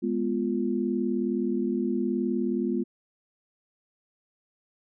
sine chord, F diminished, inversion first, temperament equal, 207.7 / 246.9 / 349.2 Hz, Ab3 / Cb4 / F4, 0 / 0 / 0 cents, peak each -29 / -28 / -29 dBFS, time 0.02-2.84 s, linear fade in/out 20 ms, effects none

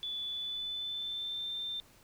sine tone with pitch glide, 3463 to 3579 Hz, A7 to A7, -28 to +29 cents, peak -35 dBFS, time 0.03-1.8 s, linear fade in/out 0 ms, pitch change +57 cents, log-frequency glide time 0.29-1.51 s, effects pink hiss -61 dBFS RMS until 2.03 s

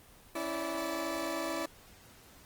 20% pulse tone cluster, 275.4 / 328.5 / 580 Hz, C#4 / E4 / D5, -11 / -6 / -22 cents, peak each -37 / -31 / -33 dBFS, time 0.35-1.66 s, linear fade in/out 5 ms, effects pink hiss -57 dBFS RMS until 2.45 s + Opus 24 kbps

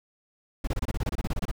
brown noise bursts, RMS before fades -27 dBFS, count 15, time 0.64-1.514 s, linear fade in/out 5 ms, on 34 ms, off 26 ms, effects none

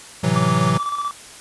square chord, F# half-diminished seventh, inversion first, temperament equal, 110 / 130.81 / 164.81 / 185 Hz, A2 / C3 / E3 / F#3, 0 / 0 / 0 / 0 cents, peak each -25 / -23 / -21 / -22 dBFS, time 0.23-0.78 s, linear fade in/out 10 ms
triangle tone with tremolo, 1160 Hz, D6, 22 cents flat, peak -18 dBFS, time 0.36-1.11 s, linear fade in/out 0 ms, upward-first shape square, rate 16 Hz, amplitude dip 50%
effects white hiss -40 dBFS RMS until 1.4 s + resampled to 24000 Hz

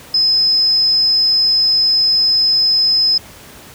sine tone, 5100 Hz, D#8, 42 cents sharp, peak -10 dBFS, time 0.14-3.18 s, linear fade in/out 5 ms, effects pink hiss -38 dBFS RMS until 3.74 s + high-pass 60 Hz 12 dB/octave

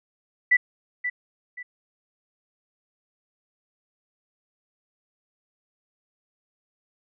sine tone with echo, 1975.5 Hz, B6, in tune, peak -14 dBFS, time 0.51-0.57 s, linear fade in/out 10 ms, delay 530 ms, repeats 2, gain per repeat -10 dB, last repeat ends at 1.63 s, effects none

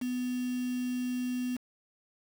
sine tone with quantisation, 249.4 Hz, B3, 17 cents sharp, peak -30 dBFS, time 0.01-1.57 s, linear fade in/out 10 ms, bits 7, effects none

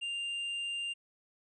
sine tone with tanh clipping, 2794 Hz, F7, in tune, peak -35 dBFS, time 0.01-0.94 s, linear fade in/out 20 ms, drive 5 dB, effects resampled to 24000 Hz

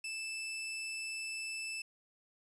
sawtooth tone, 2637 Hz, E7, in tune, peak -35 dBFS, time 0.04-1.82 s, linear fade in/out 5 ms, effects resampled to 24000 Hz + 11-bit

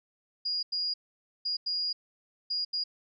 sine tone bursts at uneven times, 4863 Hz, D#8, 40 cents flat, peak -28 dBFS, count 6, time 0.45-0.63 / 0.72-0.94 / 1.45-1.57 / 1.66-1.93 / 2.5-2.65 / 2.73-2.84 s, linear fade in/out 10 ms, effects none

